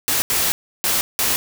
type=noise bursts at uneven times; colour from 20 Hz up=white; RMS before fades=-19 dBFS; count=4; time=0.08-0.22 / 0.3-0.52 / 0.84-1.01 / 1.19-1.36 s; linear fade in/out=0 ms; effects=none